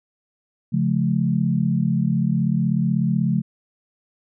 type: chord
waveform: sine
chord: Db augmented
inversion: none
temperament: equal with one note detuned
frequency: 138.59 / 174.61 / 215.1 Hz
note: Db3 / F3 / A3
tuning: 0 / 0 / -39 cents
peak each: -22 / -21 / -22 dBFS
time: 0.72-3.42 s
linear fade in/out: 20 ms
effects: none